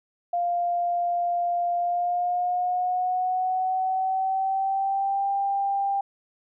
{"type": "tone with pitch glide", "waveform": "sine", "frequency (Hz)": [698.5, 793.1], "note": ["F5", "G5"], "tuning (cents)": [0, 20], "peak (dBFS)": -22, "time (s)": [0.33, 6.01], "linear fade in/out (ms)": 5, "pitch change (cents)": 220, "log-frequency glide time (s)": [1.77, 5.29], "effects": []}